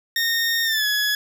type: tone with pitch glide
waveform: 20% pulse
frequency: 1842 to 1689.1 Hz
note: A#6 to G#6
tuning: -21 to +29 cents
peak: -14 dBFS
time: 0.16-1.15 s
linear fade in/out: 2 ms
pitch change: -150 cents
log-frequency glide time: 0.64-0.86 s
effects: none